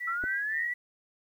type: tone with tremolo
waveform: sine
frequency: 1955 Hz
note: B6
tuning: 18 cents flat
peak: -31 dBFS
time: 0-0.68 s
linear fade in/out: 10 ms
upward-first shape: sine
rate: 3.8 Hz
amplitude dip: 100%
type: linear sweep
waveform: sine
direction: up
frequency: 1318.5 to 1979 Hz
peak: -29 dBFS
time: 0.07-0.74 s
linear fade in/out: 10 ms
type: clicks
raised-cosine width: 2 ms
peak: -27 dBFS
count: 2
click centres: 0.238 / 0.241 s
effects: 10-bit